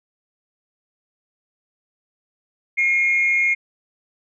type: tone pair together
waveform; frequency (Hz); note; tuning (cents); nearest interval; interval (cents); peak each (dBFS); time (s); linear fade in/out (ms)
sine; 2148 / 2414; C7 / D7; +45 / +47; major second; 202; -15 / -24; 2.77-3.55; 20
effects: tanh soft clip ceiling -9 dBFS